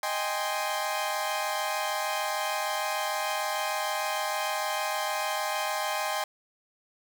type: chord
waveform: sawtooth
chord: Ab major seventh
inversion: second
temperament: equal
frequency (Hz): 622.3 / 784 / 830.6 / 1046.5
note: Eb5 / G5 / Ab5 / C6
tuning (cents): 0 / 0 / 0 / 0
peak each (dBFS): -30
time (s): 0.03-6.24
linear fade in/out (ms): 2
effects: none